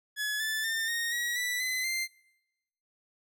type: tone with pitch steps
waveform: sawtooth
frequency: 1700 / 1750.8 / 1803.2 / 1857.1 / 1912.6 / 1969.8 / 2029 / 2089 Hz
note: G#6 / A6 / A6 / A#6 / A#6 / B6 / B6 / C7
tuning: +40 / -9 / +42 / -7 / +44 / -5 / +46 / -3 cents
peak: -26 dBFS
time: 0.16-2.08 s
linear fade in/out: 50 ms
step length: 240 ms
effects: noise-tail reverb RT60 1.0 s tail -25 dB re dry